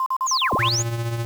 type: tone bursts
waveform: sine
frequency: 1046.5 Hz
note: C6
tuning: in tune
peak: -19 dBFS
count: 7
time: 0-0.686 s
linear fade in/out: 2 ms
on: 62 ms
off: 42 ms
type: linear two-way sweep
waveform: sine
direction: down then up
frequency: 7200 to 35.11 to 7200 Hz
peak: -20 dBFS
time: 0.26-0.83 s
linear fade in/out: 20 ms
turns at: 0.54 s
type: tone with tremolo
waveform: square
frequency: 116.54 Hz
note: A#2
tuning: in tune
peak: -22 dBFS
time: 0.59-1.25 s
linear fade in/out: 0 ms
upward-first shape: sine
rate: 15 Hz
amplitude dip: 45%
effects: 7-bit